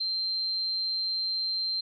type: tone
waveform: sine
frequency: 4142 Hz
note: C8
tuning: 18 cents flat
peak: -27 dBFS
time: 0-1.81 s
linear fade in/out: 10 ms
effects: none